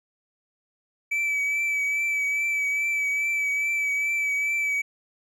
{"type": "tone with vibrato", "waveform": "triangle", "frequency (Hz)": 2302, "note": "D7", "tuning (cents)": -35, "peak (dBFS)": -21, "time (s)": [1.11, 4.82], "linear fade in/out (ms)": 10, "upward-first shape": "triangle", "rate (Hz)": 2.4, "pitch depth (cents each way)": 32, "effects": []}